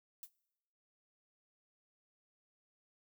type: noise with exponential decay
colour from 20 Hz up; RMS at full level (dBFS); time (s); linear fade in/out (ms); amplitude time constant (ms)
violet; -43; 0.23-0.31; 1; 16
effects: noise-tail reverb RT60 1.0 s tail -23 dB re dry